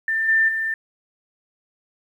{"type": "tone with level steps", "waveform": "sine", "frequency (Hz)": 1788, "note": "A6", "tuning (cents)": 27, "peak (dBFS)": [-19, -14, -21], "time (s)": [0.08, 0.74], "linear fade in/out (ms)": 2, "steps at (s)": [0.28, 0.48], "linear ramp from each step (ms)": 10, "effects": ["9-bit"]}